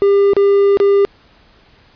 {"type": "tone with dropouts", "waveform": "triangle", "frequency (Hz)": 399.8, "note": "G4", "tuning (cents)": 34, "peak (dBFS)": -6, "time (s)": [0.02, 1.05], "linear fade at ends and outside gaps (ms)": 0, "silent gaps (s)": [[0.334, 0.366], [0.772, 0.801]], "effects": ["pink hiss -49 dBFS RMS until 1.95 s", "resampled to 11025 Hz"]}